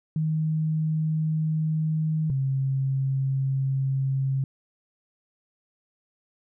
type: tone pair in turn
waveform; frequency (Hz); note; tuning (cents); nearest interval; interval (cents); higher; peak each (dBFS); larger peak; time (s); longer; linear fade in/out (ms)
sine; 156.9 / 134.77; D#3 / C#3; +15 / -48; minor third; 263; first; -22; neither; 0.16-2.3 / 2.3-4.44; neither; 2
effects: none